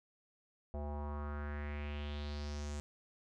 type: tone with low-pass filter sweep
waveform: square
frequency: 73.4 Hz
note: D2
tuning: in tune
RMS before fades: -41 dBFS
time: 0.74-2.8 s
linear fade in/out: 0 ms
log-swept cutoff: 680 to 7600 Hz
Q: 3.4
effects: none